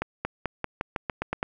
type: accelerating click train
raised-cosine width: 0.5 ms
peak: -12 dBFS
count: 10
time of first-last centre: 0.02-1.429 s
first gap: 230 ms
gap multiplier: 0.9
effects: none